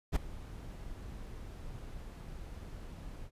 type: noise with ADSR envelope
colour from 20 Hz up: brown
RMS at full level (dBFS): -25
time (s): 0.12-3.31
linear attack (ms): 41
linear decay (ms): 6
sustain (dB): -20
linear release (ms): 71
effects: resampled to 32000 Hz